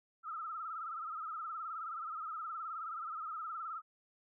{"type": "tone with vibrato", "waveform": "sine", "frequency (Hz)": 1293, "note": "E6", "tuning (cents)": -34, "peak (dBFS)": -39, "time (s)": [0.23, 3.82], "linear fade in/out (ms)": 50, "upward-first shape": "sine", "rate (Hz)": 19, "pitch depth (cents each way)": 93, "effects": []}